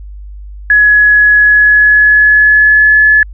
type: tone with pitch glide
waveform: sine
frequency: 1687 to 1715.5 Hz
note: G#6 to A6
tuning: +27 to -44 cents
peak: -3 dBFS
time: 0.7-3.23 s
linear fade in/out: 2 ms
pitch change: +29 cents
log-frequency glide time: 1.38-3.03 s
effects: added 50 Hz sine -25 dBFS peak until 3.33 s